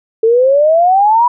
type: exponential sweep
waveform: sine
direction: up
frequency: 440 to 987.8 Hz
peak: -6 dBFS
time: 0.23-1.28 s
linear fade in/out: 5 ms
effects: none